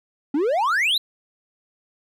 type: exponential sweep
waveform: triangle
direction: up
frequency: 267.4 to 4124 Hz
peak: -16 dBFS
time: 0.34-0.98 s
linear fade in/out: 5 ms
effects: none